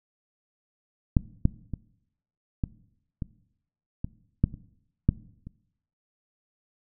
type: clicks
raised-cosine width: 5 ms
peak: -6 / -7 / -19 / -13 / -18 / -17 / -7 / -26 / -6 / -27 dBFS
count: 10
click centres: 1.168 / 1.454 / 1.737 / 2.638 / 3.222 / 4.045 / 4.44 / 4.541 / 5.09 / 5.47 s
effects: noise-tail reverb RT60 0.8 s tail -20 dB re dry